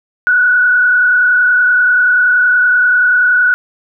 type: tone with frequency modulation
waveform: sine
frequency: 1472 Hz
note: F#6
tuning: 9 cents flat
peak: -7 dBFS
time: 0.27-3.54 s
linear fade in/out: 0 ms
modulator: 30.5 Hz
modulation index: 0.98
effects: none